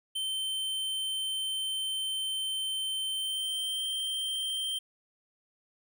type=tone with pitch glide; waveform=square; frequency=3100 to 3143 Hz; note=G7 to G7; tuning=-20 to +4 cents; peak=-31 dBFS; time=0.15-4.79 s; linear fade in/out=10 ms; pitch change=+24 cents; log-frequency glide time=3.08-3.87 s; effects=none